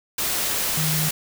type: tone in noise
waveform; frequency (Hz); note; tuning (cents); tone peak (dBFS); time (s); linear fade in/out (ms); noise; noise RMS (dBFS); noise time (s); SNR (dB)
sine; 155.56; D#3; 0; -23; 0.77-1.09; 5; white; -24; 0.18-1.11; -2
effects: none